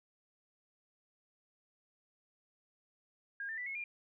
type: tone with pitch steps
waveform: sine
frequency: 1623 / 1790.5 / 1975.2 / 2179 / 2404 Hz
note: G#6 / A6 / B6 / C#7 / D7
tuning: -40 / +30 / 0 / -30 / +40 cents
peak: -38 dBFS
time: 3.4-3.84 s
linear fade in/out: 2 ms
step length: 88 ms
effects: none